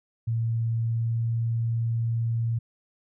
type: tone with pitch glide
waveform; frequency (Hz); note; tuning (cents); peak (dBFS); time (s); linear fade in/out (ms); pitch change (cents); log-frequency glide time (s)
sine; 114.6 to 115.33; A#2 to A#2; -29 to -18; -23; 0.27-2.59; 10; +11; 0.84-1.19
effects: none